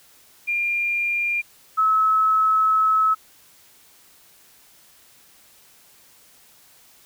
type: tone pair in turn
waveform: sine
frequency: 2400 / 1293.6 Hz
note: D7 / E6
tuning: +37 / -33 cents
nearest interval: major seventh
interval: 1070 cents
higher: first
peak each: -20 / -15 dBFS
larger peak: second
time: 0.47-1.42 / 1.77-3.15 s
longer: second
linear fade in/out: 20 ms
effects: white hiss -53 dBFS RMS until 7.05 s